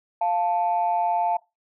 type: tone pair together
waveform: sine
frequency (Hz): 698.5 / 880.1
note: F5 / A5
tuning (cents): 0 / 0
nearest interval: major third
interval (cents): 400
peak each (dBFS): -22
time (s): 0.21-1.37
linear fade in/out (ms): 5
effects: noise-tail reverb RT60 0.2 s tail -20 dB re dry + tanh soft clip ceiling -14 dBFS